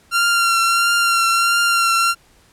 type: tone with vibrato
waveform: sawtooth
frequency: 1377 Hz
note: F6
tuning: 25 cents flat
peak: -10 dBFS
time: 0.11-2.15 s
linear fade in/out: 50 ms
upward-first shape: triangle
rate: 1.5 Hz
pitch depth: 27 cents each way
effects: pink hiss -53 dBFS RMS until 2.52 s + low-pass 12000 Hz 12 dB/octave